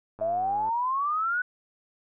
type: click train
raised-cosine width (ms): 1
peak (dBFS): -30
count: 54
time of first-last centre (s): 0.19-0.69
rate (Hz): 106
type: exponential sweep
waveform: sine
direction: up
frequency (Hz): 643 to 1500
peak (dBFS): -24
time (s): 0.21-1.42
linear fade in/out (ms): 5
effects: none